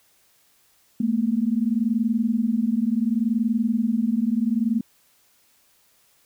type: tone pair together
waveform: sine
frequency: 217.1 / 237.8 Hz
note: A3 / A#3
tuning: -23 / +35 cents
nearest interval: major second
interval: 158 cents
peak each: -22 dBFS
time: 1-4.81 s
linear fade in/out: 5 ms
effects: white hiss -61 dBFS RMS until 6.25 s